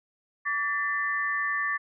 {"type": "tone cluster", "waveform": "sine", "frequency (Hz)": [1148, 1780, 2009], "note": ["D6", "A6", "B6"], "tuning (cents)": [-40, 20, 29], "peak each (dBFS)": [-31, -27, -35], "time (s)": [0.45, 1.78], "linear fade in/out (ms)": 20, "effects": []}